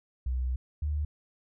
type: tone pair in turn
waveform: sine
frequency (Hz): 63.2 / 74.45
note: B1 / D2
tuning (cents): +41 / +24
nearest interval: minor third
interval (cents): 283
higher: second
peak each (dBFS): -27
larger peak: neither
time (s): 0.26-0.56 / 0.82-1.05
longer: first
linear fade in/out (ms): 5
effects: none